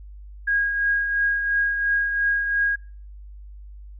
sine tone with tremolo, 1637 Hz, G#6, 25 cents flat, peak -17 dBFS, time 0.47-2.76 s, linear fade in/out 10 ms, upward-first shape triangle, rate 2.9 Hz, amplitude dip 50%, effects noise-tail reverb RT60 0.4 s tail -22 dB re dry + added 50 Hz sine -38 dBFS peak until 3.99 s

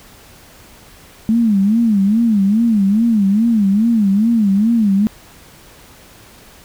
sine tone with vibrato, 213.5 Hz, G#3, 48 cents sharp, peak -10 dBFS, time 1.29-5.07 s, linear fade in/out 0 ms, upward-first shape sine, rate 2.4 Hz, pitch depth 170 cents each way, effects pink hiss -43 dBFS RMS until 6.64 s

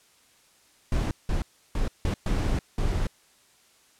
brown noise bursts at uneven times, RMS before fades -25 dBFS, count 6, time 0.92-1.11 / 1.29-1.42 / 1.75-1.88 / 2.05-2.14 / 2.26-2.59 / 2.78-3.07 s, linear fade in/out 2 ms, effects white hiss -60 dBFS RMS until 3.99 s + low-pass 10000 Hz 12 dB/octave

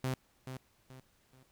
sawtooth tone with echo, 130 Hz, C3, 11 cents flat, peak -28 dBFS, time 0.04-0.14 s, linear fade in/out 2 ms, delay 430 ms, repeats 3, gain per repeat -9 dB, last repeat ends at 1.43 s, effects pink hiss -70 dBFS RMS until 1.51 s

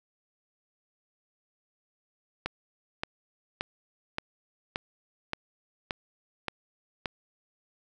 click train, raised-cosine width 0.3 ms, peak -14 dBFS, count 9, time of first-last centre 2.46-7.058 s, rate 1.74 Hz, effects none

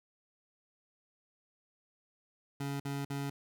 25% pulse tone bursts, 140.2 Hz, C#3, 20 cents sharp, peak -31 dBFS, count 3, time 2.6-3.3 s, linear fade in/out 5 ms, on 200 ms, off 50 ms, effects none

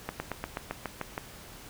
slowing click train, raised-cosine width 0.5 ms, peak -17 dBFS, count 9, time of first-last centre 0.09-1.179 s, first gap 110 ms, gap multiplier 1.06, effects pink hiss -48 dBFS RMS until 1.69 s

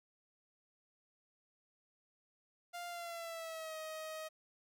sawtooth tone with pitch glide, 698.5 to 629.5 Hz, F5 to D#5, 0 to +20 cents, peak -39 dBFS, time 2.73-4.29 s, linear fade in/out 20 ms, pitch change -180 cents, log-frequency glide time 2.88-3.77 s, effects none

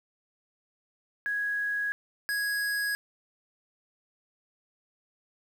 sine / square tone pair in turn, 1661.2 / 1661.2 Hz, G#6 / G#6, 0 / 0 cents, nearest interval unison, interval 0 cents, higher neither, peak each -27 / -28 dBFS, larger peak first, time 1.26-1.92 / 2.29-2.95 s, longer neither, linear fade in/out 0 ms, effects 9-bit

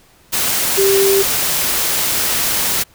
sine tone in noise, 392 Hz, G4, in tune, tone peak -11 dBFS, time 0.77-1.23 s, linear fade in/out 20 ms, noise white, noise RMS -17 dBFS, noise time 0.32-2.84 s, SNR +3 dB, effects pink hiss -50 dBFS RMS until 2.94 s

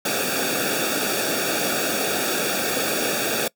pink noise with comb filter, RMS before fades -23 dBFS, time 0.05-3.48 s, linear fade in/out 5 ms, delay 0.98 ms, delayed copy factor -0.9, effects noise-tail reverb RT60 0.1 s tail -23 dB re dry + high-pass 200 Hz 12 dB/octave

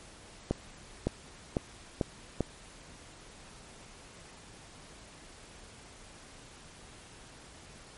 accelerating click train, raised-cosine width 2 ms, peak -14 dBFS, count 5, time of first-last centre 0.51-2.407 s, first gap 560 ms, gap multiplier 0.89, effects pink hiss -52 dBFS RMS until 7.97 s + MP3 48 kbps

